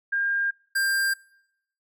sine / square tone pair in turn, 1607 / 1591.3 Hz, G6 / G6, +43 / +26 cents, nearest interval unison, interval 17 cents, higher first, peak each -22 dBFS, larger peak neither, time 0.12-0.51 / 0.75-1.14 s, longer neither, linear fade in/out 10 ms, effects noise-tail reverb RT60 0.8 s tail -26 dB re dry

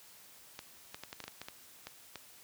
clicks, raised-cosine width 0.2 ms, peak -25 dBFS, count 11, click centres 0.591 / 0.945 / 1.036 / 1.129 / 1.203 / 1.24 / 1.28 / 1.416 / 1.485 / 1.87 / 2.157 s, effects white hiss -57 dBFS RMS until 2.43 s + high-pass 60 Hz 12 dB/octave

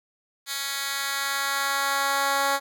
10% pulse tone with high-pass filter sweep, 277.2 Hz, C#4, in tune, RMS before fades -26 dBFS, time 0.46-2.6 s, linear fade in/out 50 ms, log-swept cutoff 2900 to 630 Hz, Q 0.89, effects none

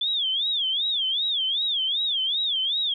sine tone with vibrato, 3426 Hz, A7, 47 cents flat, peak -22 dBFS, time 0.01-2.94 s, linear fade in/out 5 ms, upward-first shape sine, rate 2.6 Hz, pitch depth 200 cents each way, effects none

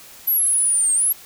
sine linear two-way sweep, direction down then up, 11840 to 8372 to 11770 Hz, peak -15 dBFS, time 0.27-1.13 s, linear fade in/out 10 ms, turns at 0.94 s, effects white hiss -43 dBFS RMS until 1.25 s

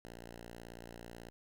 5% pulse tone, 58.27 Hz, A#1, in tune, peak -37 dBFS, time 0.05-1.3 s, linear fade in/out 0 ms, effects none

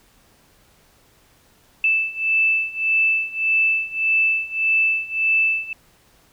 sine beating tone pair, 2637 / 2638.7 Hz, E7 / E7, 0 / +1 cents, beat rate 1.7 Hz, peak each -21 / -19 dBFS, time 1.84-5.73 s, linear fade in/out 2 ms, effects pink hiss -56 dBFS RMS until 6.32 s

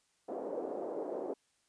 white band-pass noise, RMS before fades -39 dBFS, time 0.28-1.34 s, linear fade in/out 10 ms, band 320 to 580 Hz, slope 24 dB/octave, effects white hiss -74 dBFS RMS until 1.68 s + resampled to 22050 Hz

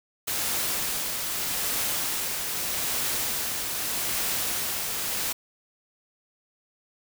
white noise with tremolo, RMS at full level -27 dBFS, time 0.27-5.33 s, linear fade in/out 10 ms, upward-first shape triangle, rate 0.81 Hz, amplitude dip 35%, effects none

